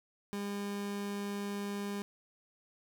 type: tone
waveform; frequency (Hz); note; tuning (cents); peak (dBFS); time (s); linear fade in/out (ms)
30% pulse; 202.2; G#3; -46; -33; 0.33-2.02; 0
effects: none